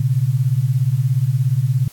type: beating tone pair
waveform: sine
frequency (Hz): 120.1 / 137.1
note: B2 / C#3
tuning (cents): -48 / -19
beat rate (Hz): 17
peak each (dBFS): -17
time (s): 0-1.88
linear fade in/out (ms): 5
effects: white hiss -46 dBFS RMS until 1.92 s + AAC 64 kbps